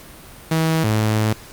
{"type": "tone pair in turn", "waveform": "sawtooth", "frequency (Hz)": [161, 108.39], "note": ["E3", "A2"], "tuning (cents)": [-41, -26], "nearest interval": "perfect fifth", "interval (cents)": 685, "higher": "first", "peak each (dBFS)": -12, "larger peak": "neither", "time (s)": [[0.51, 0.84], [0.84, 1.33]], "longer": "second", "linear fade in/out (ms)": 5, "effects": ["pink hiss -41 dBFS RMS until 1.52 s", "Opus 48 kbps"]}